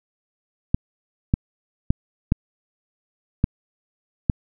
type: clicks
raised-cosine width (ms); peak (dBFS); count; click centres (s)
5; -4; 6; 0.745 / 1.339 / 1.905 / 2.321 / 3.441 / 4.298
effects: none